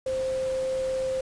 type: tone in noise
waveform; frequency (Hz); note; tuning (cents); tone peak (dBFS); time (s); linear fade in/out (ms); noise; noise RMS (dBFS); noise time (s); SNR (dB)
sine; 523.3; C5; 0; -25; 0.06-1.21; 5; pink; -42; 0.06-1.21; +14
effects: resampled to 22050 Hz